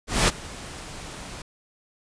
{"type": "noise with ADSR envelope", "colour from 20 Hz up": "pink", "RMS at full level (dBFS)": -17, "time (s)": [0.07, 1.42], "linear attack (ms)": 210, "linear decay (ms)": 25, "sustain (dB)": -21, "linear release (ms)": 4, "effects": ["resampled to 22050 Hz"]}